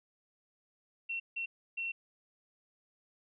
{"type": "tone bursts at uneven times", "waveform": "sine", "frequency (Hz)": 2717, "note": "F7", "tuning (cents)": -48, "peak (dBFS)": -34, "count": 3, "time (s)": [[1.09, 1.2], [1.36, 1.46], [1.77, 1.92]], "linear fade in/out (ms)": 10, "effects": []}